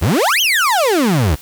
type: exponential two-way sweep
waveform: 35% pulse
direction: up then down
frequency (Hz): 67 to 3294 to 67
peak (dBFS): -10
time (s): 0.01-1.36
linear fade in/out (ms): 20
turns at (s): 0.41
effects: white hiss -39 dBFS RMS until 1.41 s